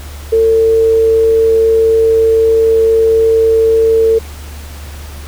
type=tone with amplitude modulation; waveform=sine; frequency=449.6 Hz; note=A4; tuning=37 cents sharp; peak=-5 dBFS; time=0.32-4.19 s; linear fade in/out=10 ms; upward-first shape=sine; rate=104 Hz; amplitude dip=25%; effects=added 73 Hz sine -26 dBFS peak until 5.27 s + pink hiss -34 dBFS RMS until 5.27 s